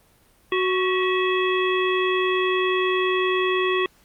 harmonic tone with a mistuned harmonic, 370 Hz, F#4, in tune, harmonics 1 / 3 / 5 / 7 / 9, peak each -21 / -26 / -28 / -29 / -31 dBFS, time 0.52-3.86 s, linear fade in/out 2 ms, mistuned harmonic 5, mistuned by +68 cents, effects pink hiss -58 dBFS RMS until 4.04 s + Opus 32 kbps

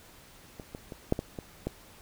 clicks, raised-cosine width 2 ms, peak -27 / -25 / -26 / -10 / -18 / -23 / -17 dBFS, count 7, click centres 0.598 / 0.749 / 0.922 / 1.124 / 1.191 / 1.388 / 1.67 s, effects pink hiss -54 dBFS RMS until 2.01 s

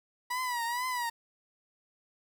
30% pulse tone with vibrato, 973 Hz, B5, 26 cents flat, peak -28 dBFS, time 0.3-1.1 s, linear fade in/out 10 ms, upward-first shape triangle, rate 2.2 Hz, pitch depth 100 cents each way, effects 9-bit

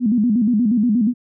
sine tone with vibrato, 226.2 Hz, A3, 48 cents sharp, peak -13 dBFS, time 0-1.14 s, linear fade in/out 50 ms, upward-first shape square, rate 8.4 Hz, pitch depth 140 cents each way, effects none

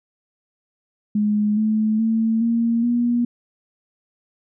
sine tone with pitch steps, 209.5 / 216.6 / 224 / 231.7 / 239.5 Hz, G#3 / A3 / A3 / A#3 / A#3, +15 / -27 / +31 / -10 / +47 cents, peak -16 dBFS, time 1.15-3.25 s, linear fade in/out 5 ms, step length 420 ms, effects none

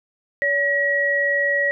sine tone pair together, 568.1 / 1911 Hz, C#5 / A#6, +42 / +43 cents, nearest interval octave + major sixth, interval 2101 cents, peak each -23 / -18 dBFS, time 0.42-1.71 s, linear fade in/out 0 ms, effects none

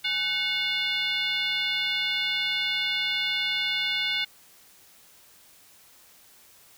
sine tone with frequency modulation, 2857 Hz, F7, 39 cents sharp, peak -24 dBFS, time 0.04-4.25 s, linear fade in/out 10 ms, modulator 674 Hz, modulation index 1.7, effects white hiss -55 dBFS RMS until 6.77 s

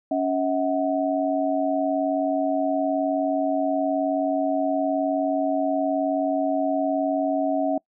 sine tone cluster, 279.5 / 641 / 740 Hz, C#4 / E5 / F#5, +14 / -49 / 0 cents, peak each -24 / -24 / -27 dBFS, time 0.11-7.78 s, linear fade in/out 5 ms, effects noise-tail reverb RT60 0.1 s tail -24 dB re dry

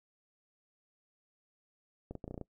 clicks, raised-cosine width 2 ms, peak -28 dBFS, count 8, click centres 2.11 / 2.153 / 2.242 / 2.279 / 2.31 / 2.343 / 2.378 / 2.413 s, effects noise-tail reverb RT60 0.1 s tail -21 dB re dry

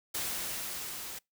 white noise with level ramp, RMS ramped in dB -34 to -42 dBFS, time 0.14-1.19 s, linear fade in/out 10 ms, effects noise-tail reverb RT60 0.2 s tail -26 dB re dry

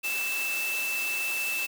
sine tone in noise, 2645 Hz, E7, 5 cents sharp, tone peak -28 dBFS, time 0.03-1.67 s, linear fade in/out 20 ms, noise white, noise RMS -35 dBFS, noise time 0.03-1.67 s, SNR +4 dB, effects high-pass 300 Hz 12 dB/octave

